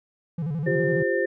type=tone with vibrato; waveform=triangle; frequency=155.56 Hz; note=D#3; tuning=in tune; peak=-23 dBFS; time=0.38-1.03 s; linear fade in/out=5 ms; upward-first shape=square; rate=12 Hz; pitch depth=140 cents each way
type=tone; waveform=sine; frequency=1800 Hz; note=A6; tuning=39 cents sharp; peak=-28 dBFS; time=0.66-1.26 s; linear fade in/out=10 ms
type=chord; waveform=sine; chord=F suspended second; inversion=none; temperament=equal with one note detuned; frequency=349.2 / 395 / 523.3 Hz; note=F4 / G4 / C5; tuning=0 / +13 / 0 cents; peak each=-27 / -26 / -25 dBFS; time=0.66-1.26 s; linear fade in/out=10 ms
effects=none